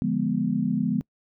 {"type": "chord", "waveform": "sine", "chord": "D diminished seventh", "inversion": "none", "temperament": "equal", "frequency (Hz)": [146.83, 174.61, 207.7, 246.9], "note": ["D3", "F3", "Ab3", "Cb4"], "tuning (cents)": [0, 0, 0, 0], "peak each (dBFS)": [-31, -28, -26, -26], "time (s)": [0.02, 1.01], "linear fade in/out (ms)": 0, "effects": ["noise-tail reverb RT60 0.1 s tail -25 dB re dry"]}